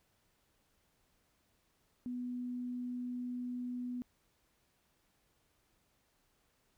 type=tone; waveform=sine; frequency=246.9 Hz; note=B3; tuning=in tune; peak=-37 dBFS; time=2.06-4.02 s; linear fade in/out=0 ms; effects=pink hiss -75 dBFS RMS until 6.77 s